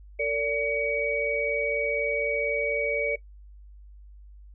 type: tone cluster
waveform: sine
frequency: 452.9 / 577 / 2261 Hz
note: A#4 / D5 / C#7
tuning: -50 / -31 / +34 cents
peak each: -28 dBFS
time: 0.19-3.16 s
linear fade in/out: 10 ms
effects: noise-tail reverb RT60 0.1 s tail -17 dB re dry + added 50 Hz sine -45 dBFS peak until 4.54 s